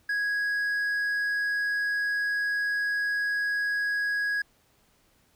sine tone with hard clipping, 1659 Hz, G#6, 2 cents flat, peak -26 dBFS, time 0.09-4.42 s, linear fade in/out 5 ms, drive 3 dB, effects pink hiss -65 dBFS RMS until 5.35 s

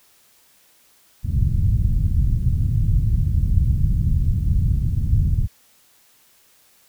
white low-pass noise, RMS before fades -18 dBFS, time 1.23-5.48 s, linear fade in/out 50 ms, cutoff 120 Hz, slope 24 dB/octave, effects white hiss -56 dBFS RMS until 6.88 s

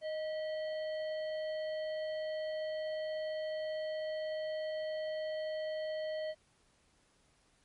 harmonic tone with a mistuned harmonic, 622.3 Hz, D#5, in tune, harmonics 1 / 3 / 5 / 7, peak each -35 / -49 / -52 / -55 dBFS, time 0.01-6.35 s, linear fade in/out 50 ms, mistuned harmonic 3, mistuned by +73 cents, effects pink hiss -70 dBFS RMS until 7.64 s + MP3 48 kbps

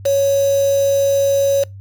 sine tone with quantisation, 554.4 Hz, C#5, in tune, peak -12 dBFS, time 0.05-1.64 s, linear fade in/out 10 ms, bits 4, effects noise-tail reverb RT60 0.2 s tail -25 dB re dry + added 98 Hz sine -32 dBFS peak until 1.8 s

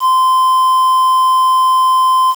triangle tone with quantisation, 1035 Hz, C6, 19 cents flat, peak -6 dBFS, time 0-2.35 s, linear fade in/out 50 ms, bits 5, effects none

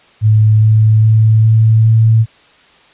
sine tone with pitch steps, 108.1 / 109.04 / 109.99 / 110.95 / 111.91 Hz, A2 / A2 / A2 / A2 / A2, -30 / -15 / 0 / +15 / +30 cents, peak -5 dBFS, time 0.21-2.26 s, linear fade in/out 50 ms, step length 410 ms, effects white hiss -46 dBFS RMS until 2.93 s + resampled to 8000 Hz

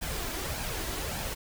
pink noise with flanger, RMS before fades -34 dBFS, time 0.01-1.35 s, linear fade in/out 20 ms, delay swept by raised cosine 1.2 to 3.1 ms, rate 1.7 Hz, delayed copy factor +0.5, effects none

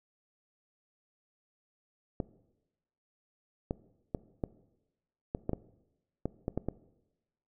clicks, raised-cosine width 2 ms, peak -18 dBFS, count 11, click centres 2.202 / 3.709 / 4.148 / 4.438 / 5.349 / 5.494 / 5.533 / 6.256 / 6.481 / 6.576 / 6.686 s, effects noise-tail reverb RT60 1.0 s tail -19 dB re dry

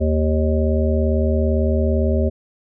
harmonic tone, 77.78 Hz, D#2, in tune, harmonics 1 / 3 / 5 / 7 / 8, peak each -17 / -22 / -24 / -25 / -26 dBFS, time 0-2.3 s, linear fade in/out 20 ms, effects none

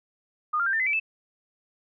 sine tone with pitch steps, 1225 / 1391 / 1579.5 / 1793.5 / 2037 / 2312 / 2626 Hz, D#6 / F6 / G6 / A6 / C7 / D7 / E7, -27 / -7 / +13 / +33 / -47 / -28 / -7 cents, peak -22 dBFS, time 0.53-0.999 s, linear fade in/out 10 ms, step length 67 ms, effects none

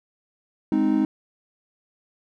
triangle chord, Ab major, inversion none, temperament equal, 207.7 / 261.6 / 311.1 Hz, Ab3 / C4 / Eb4, 0 / 0 / 0 cents, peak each -22 / -21 / -19 dBFS, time 0.72-1.05 s, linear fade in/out 2 ms, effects none

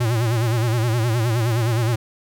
square tone with vibrato, 116.1 Hz, A#2, 7 cents flat, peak -18 dBFS, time 0-1.96 s, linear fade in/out 10 ms, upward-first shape sine, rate 9.6 Hz, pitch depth 110 cents each way, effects none

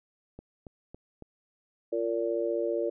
click train, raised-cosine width 2 ms, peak -30 dBFS, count 4, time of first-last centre 0.39-1.223 s, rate 3.6 Hz
harmonic tone, 115.2 Hz, A#2, 20 cents flat, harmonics 3 / 4 / 5, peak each -31 / -31 / -31 dBFS, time 1.92-2.9 s, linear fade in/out 10 ms
effects none

